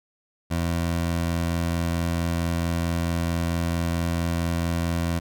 20% pulse tone, 84.5 Hz, E2, 43 cents sharp, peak -18 dBFS, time 0.5-5.2 s, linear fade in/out 20 ms, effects none

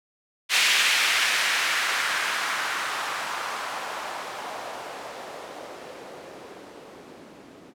violet noise with low-pass filter sweep, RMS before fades -28 dBFS, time 0.49-7.74 s, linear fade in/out 50 ms, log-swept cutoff 2600 to 280 Hz, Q 1.4, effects none

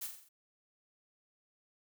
blue noise with echo, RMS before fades -40 dBFS, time 0.01-0.07 s, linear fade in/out 10 ms, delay 44 ms, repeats 5, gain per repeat -5 dB, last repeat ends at 0.29 s, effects none

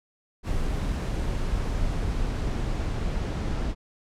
brown noise with low-pass filter sweep, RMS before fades -27 dBFS, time 0.43-3.75 s, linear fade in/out 50 ms, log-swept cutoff 11000 to 6900 Hz, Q 0.71, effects none

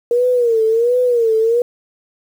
sine tone with vibrato, 470 Hz, A#4, 14 cents sharp, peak -11 dBFS, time 0.11-1.62 s, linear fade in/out 2 ms, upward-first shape sine, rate 1.4 Hz, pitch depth 110 cents each way, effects 7-bit

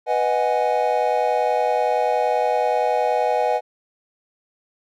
triangle chord, G# minor seventh, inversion first, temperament equal, 493.9 / 622.3 / 740 / 830.6 Hz, B4 / D#5 / F#5 / G#5, 0 / 0 / 0 / 0 cents, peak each -21 dBFS, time 0.06-3.61 s, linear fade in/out 50 ms, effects none

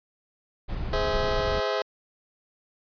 brown noise, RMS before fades -30 dBFS, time 0.68-1.61 s, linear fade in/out 20 ms
sawtooth chord, Ab augmented, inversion none, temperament just, 415.3 / 519.1 / 648.9 Hz, Ab4 / C5 / E5, 0 / -14 / -27 cents, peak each -25 dBFS, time 0.93-1.82 s, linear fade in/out 2 ms
effects resampled to 11025 Hz

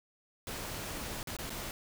pink noise with dropouts, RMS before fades -40 dBFS, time 0.47-1.71 s, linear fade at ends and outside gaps 1 ms, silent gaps 1.23-1.272 / 1.367-1.387 / 1.496-1.503 s, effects none

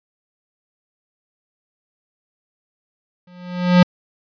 square tone with exponential growth, 178.9 Hz, F3, 42 cents sharp, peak -6 dBFS, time 3.27-3.83 s, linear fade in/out 5 ms, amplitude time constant 120 ms, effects resampled to 11025 Hz

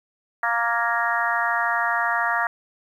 harmonic tone with a mistuned harmonic, 233.1 Hz, A#3, in tune, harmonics 3 / 4 / 5 / 6 / 7 / 8, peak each -27 / -27 / -27 / -27 / -27 / -27 dBFS, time 0.43-2.47 s, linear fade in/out 2 ms, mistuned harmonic 7, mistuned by +30 cents, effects 9-bit

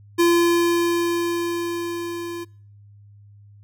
square tone with level ramp, 342.7 Hz, F4, 33 cents flat, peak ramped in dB -14 to -30 dBFS, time 0.18-2.45 s, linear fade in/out 20 ms, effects noise-tail reverb RT60 0.6 s tail -26 dB re dry + added 102 Hz sine -45 dBFS peak until 3.63 s

